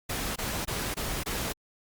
pink noise bursts, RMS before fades -32 dBFS, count 5, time 0.09-1.528 s, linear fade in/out 10 ms, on 270 ms, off 22 ms, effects Opus 48 kbps

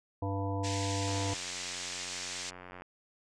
harmonic tone, 98.4 Hz, G2, 7 cents sharp, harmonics 1 / 3 / 5 / 7 / 9 / 10, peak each -33 / -38 / -40 / -41 / -43 / -43 dBFS, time 0.22-1.34 s, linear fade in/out 5 ms
white band-pass noise, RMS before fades -40 dBFS, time 0.63-2.51 s, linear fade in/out 20 ms, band 1700 to 7800 Hz, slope 48 dB/octave
click train, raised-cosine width 0.5 ms, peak -31 dBFS, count 158, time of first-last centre 1.08-2.821 s, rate 90.2 Hz
effects none

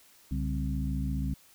harmonic tone with a mistuned harmonic, 65.8 Hz, C2, 10 cents sharp, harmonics 1 / 2 / 3 / 4, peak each -31 / -34 / -36 / -37 dBFS, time 0.31-1.34 s, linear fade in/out 5 ms, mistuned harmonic 2, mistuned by +140 cents, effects white hiss -59 dBFS RMS until 1.54 s

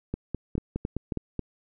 two click trains, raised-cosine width 3 ms, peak -16 / -16 dBFS, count 6 / 4, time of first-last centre 0.14-1.173 / 0.58-1.393 s, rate 4.84 / 3.69 Hz, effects none

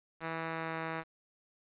5% pulse tone with pitch glide, 163.1 to 162.16 Hz, E3 to E3, -18 to -28 cents, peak -24 dBFS, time 0.2-1.04 s, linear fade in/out 50 ms, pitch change -10 cents, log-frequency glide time 0.47-0.77 s, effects resampled to 8000 Hz + 10-bit

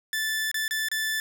sawtooth tone with dropouts, 1754 Hz, A6, 6 cents flat, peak -22 dBFS, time 0.13-1.2 s, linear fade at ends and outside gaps 1 ms, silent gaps 0.515-0.543 / 0.68-0.709 / 0.886-0.915 s, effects none

